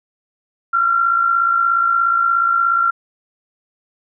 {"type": "tone with amplitude modulation", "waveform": "sine", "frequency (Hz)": 1372, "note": "F6", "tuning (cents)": -31, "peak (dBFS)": -10, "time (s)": [0.73, 2.91], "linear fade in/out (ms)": 10, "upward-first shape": "sine", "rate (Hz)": 56.9, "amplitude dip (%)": 55, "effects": []}